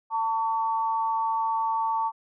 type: tone pair together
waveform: sine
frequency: 896.3 / 1130 Hz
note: A5 / C#6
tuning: +32 / +33 cents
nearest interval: major third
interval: 401 cents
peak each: -24 / -30 dBFS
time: 0.1-2.12 s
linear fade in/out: 50 ms
effects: none